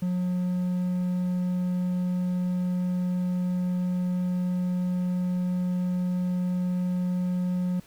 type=tone; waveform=triangle; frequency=180.3 Hz; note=F#3; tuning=45 cents flat; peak=-22 dBFS; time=0.02-7.8 s; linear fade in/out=5 ms; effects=pink hiss -55 dBFS RMS until 7.86 s